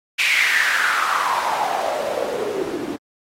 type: noise with band-pass filter sweep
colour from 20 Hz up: white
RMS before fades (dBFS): -21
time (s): 0.18-2.97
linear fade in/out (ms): 20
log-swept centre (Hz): 2500 to 290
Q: 5.8
effects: AAC 48 kbps